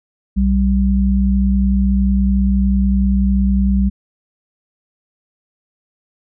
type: tone pair together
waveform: sine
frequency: 61.58 / 195.5 Hz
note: B1 / G3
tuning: -4 / -4 cents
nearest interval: octave + minor sixth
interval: 2000 cents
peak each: -14 dBFS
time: 0.36-3.9 s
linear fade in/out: 20 ms
effects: none